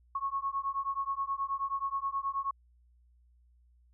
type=beating tone pair; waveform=sine; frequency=1094 / 1103.4 Hz; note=C#6 / C#6; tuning=-23 / -8 cents; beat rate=9.4 Hz; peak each=-34 / -34 dBFS; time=0.15-2.51 s; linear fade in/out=5 ms; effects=added 60 Hz sine -61 dBFS peak until 3.93 s